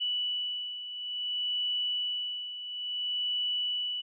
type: beating tone pair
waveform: sine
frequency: 2959 / 2959.58 Hz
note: F#7 / F#7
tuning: -1 / 0 cents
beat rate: 0.58 Hz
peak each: -37 / -31 dBFS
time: 0-4.02 s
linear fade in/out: 20 ms
effects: none